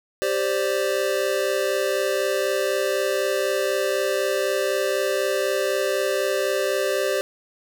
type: chord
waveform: square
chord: G suspended fourth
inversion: none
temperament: equal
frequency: 392 / 523.3 / 587.3 Hz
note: G4 / C5 / D5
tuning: 0 / 0 / 0 cents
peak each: -26 dBFS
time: 0.22-7.21 s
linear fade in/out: 0 ms
effects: none